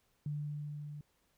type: tone with level ramp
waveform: sine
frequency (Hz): 147.7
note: D3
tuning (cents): +10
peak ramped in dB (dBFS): -34 to -43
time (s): 0.26-1.01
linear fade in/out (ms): 2
effects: pink hiss -75 dBFS RMS until 1.37 s